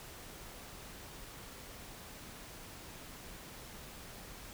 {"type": "silence", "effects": ["pink hiss -50 dBFS RMS until 4.53 s"]}